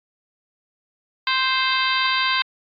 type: harmonic tone with a mistuned harmonic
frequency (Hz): 523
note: C5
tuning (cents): -1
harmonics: 2 / 3 / 4 / 5 / 6 / 7 / 8 / 9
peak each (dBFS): -23 / -25 / -26 / -27 / -28 / -28 / -29 / -30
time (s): 1.27-2.42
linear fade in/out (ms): 2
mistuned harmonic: 8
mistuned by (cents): -70
effects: AAC 32 kbps